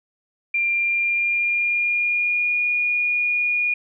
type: tone with pitch glide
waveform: sine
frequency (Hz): 2383 to 2439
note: D7 to D#7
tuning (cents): +25 to -35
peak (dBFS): -18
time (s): 0.54-3.74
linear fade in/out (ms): 5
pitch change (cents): +40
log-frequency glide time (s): 0.68-2.6
effects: none